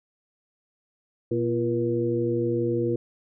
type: harmonic tone with a mistuned harmonic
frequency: 119.6 Hz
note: A#2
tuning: 45 cents sharp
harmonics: 1 / 2 / 3 / 4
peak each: -29 / -31 / -25 / -28 dBFS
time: 1.31-2.96 s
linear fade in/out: 5 ms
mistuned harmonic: 3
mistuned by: -61 cents
effects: none